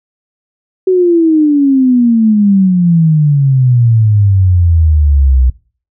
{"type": "exponential sweep", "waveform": "sine", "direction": "down", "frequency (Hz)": [377.9, 61.74], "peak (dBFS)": -5, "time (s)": [0.87, 5.5], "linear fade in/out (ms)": 5, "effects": ["noise-tail reverb RT60 0.4 s tail -21 dB re dry"]}